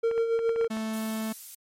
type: tone with tremolo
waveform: triangle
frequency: 458.5 Hz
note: A#4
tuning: 29 cents flat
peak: -19 dBFS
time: 0.03-0.68 s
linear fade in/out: 10 ms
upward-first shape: sine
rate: 7.2 Hz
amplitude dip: 50%
type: clicks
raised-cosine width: 0.5 ms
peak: -25 dBFS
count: 8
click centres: 0.113 / 0.179 / 0.391 / 0.493 / 0.561 / 0.612 / 0.645 / 0.77 s
type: tone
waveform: 45% pulse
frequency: 220 Hz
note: A3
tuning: in tune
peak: -29 dBFS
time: 0.7-1.33 s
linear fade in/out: 10 ms
type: noise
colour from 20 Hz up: violet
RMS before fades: -39 dBFS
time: 0.93-1.55 s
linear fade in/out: 5 ms
effects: low-pass 12000 Hz 12 dB/octave + MP3 64 kbps